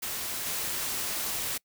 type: noise with level steps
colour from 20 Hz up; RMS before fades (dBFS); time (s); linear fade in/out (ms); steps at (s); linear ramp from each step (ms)
white; -34 / -32; 0.02-1.58; 10; 0.46; 2
effects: noise-tail reverb RT60 0.1 s tail -25 dB re dry